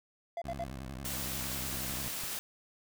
triangle tone bursts, 682 Hz, F5, 41 cents flat, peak -32 dBFS, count 3, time 0.37-0.641 s, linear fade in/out 2 ms, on 47 ms, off 65 ms
15% pulse tone with vibrato, 65.8 Hz, C2, 10 cents sharp, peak -34 dBFS, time 0.44-2.09 s, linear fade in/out 10 ms, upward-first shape square, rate 11 Hz, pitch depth 120 cents each way
white noise, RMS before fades -38 dBFS, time 1.05-2.39 s, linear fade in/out 0 ms
click train, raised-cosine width 5 ms, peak -35 dBFS, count 4, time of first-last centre 1.74-2.237 s, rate 6.04 Hz
effects none

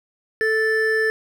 triangle tone pair together, 440 / 1760 Hz, A4 / A6, 0 / 0 cents, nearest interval 2 octaves, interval 2400 cents, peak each -18 dBFS, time 0.41-1.1 s, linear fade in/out 0 ms, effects none

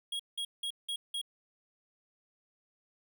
square tone bursts, 3295 Hz, G#7, 14 cents flat, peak -34 dBFS, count 5, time 0.12-1.215 s, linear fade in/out 5 ms, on 75 ms, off 180 ms, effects none

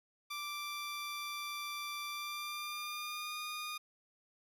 15% pulse tone with pitch glide, 1174.7 to 1221.8 Hz, D6 to D#6, 0 to -32 cents, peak -33 dBFS, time 0.3-3.78 s, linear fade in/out 10 ms, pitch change +68 cents, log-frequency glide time 2.09-3.38 s, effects none

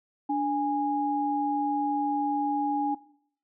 sine tone pair together, 291.3 / 825.1 Hz, D4 / G#5, -14 / -12 cents, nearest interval octave + tritone, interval 1802 cents, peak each -27 dBFS, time 0.29-2.95 s, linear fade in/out 10 ms, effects noise-tail reverb RT60 0.6 s tail -18 dB re dry

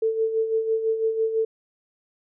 sine tone with tremolo, 445.2 Hz, A4, 20 cents sharp, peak -18 dBFS, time 0.02-1.45 s, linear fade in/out 5 ms, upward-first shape sine, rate 6 Hz, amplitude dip 60%, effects none

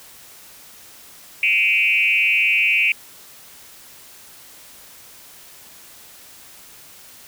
sine tone with frequency modulation, 2489 Hz, D#7, in tune, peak -14 dBFS, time 1.43-2.92 s, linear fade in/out 2 ms, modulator 192 Hz, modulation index 1.3, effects white hiss -44 dBFS RMS until 7.27 s

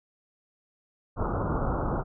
pink low-pass noise, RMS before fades -28 dBFS, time 1.16-2.04 s, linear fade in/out 50 ms, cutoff 1400 Hz, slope 96 dB/octave, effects none

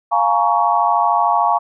sine chord, Bb minor seventh, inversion second, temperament just, 699.2 / 839.1 / 932.3 / 1118.8 Hz, F5 / Ab5 / Bb5 / Db6, +2 / +18 / 0 / +16 cents, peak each -18 dBFS, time 0.11-1.59 s, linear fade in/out 20 ms, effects none

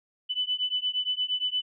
sine beating tone pair, 2992 / 3000.6 Hz, F#7 / F#7, +19 / +24 cents, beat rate 8.6 Hz, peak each -29 dBFS, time 0.29-1.62 s, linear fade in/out 20 ms, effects none

